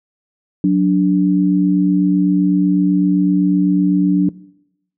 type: tone pair together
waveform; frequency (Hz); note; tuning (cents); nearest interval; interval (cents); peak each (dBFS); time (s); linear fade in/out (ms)
sine; 183.7 / 291.6; F#3 / D4; -12 / -12; minor sixth; 800; -13; 0.64-4.29; 2
effects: noise-tail reverb RT60 0.8 s tail -20 dB re dry